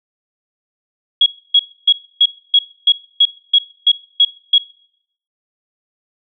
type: tone bursts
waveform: sine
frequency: 3322 Hz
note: G#7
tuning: in tune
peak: -6 dBFS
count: 11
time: 1.21-4.582 s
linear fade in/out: 5 ms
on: 52 ms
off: 280 ms
effects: noise-tail reverb RT60 0.7 s tail -21 dB re dry